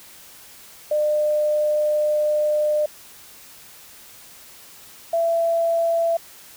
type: tone pair in turn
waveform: sine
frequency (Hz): 602 / 668.9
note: D5 / E5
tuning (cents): +43 / +25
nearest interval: major second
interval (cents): 182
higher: second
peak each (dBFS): -17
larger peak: neither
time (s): 0.91-2.86 / 5.13-6.17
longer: first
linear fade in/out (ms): 5
effects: white hiss -45 dBFS RMS until 6.56 s